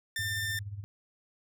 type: tone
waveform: sawtooth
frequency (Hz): 1793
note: A6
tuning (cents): +32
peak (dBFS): -28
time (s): 0.16-0.59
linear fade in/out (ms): 2
type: tone with tremolo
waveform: sine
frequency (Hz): 101.2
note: G#2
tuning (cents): -44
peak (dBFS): -34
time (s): 0.19-0.84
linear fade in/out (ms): 0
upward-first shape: sine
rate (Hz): 17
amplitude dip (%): 70
effects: none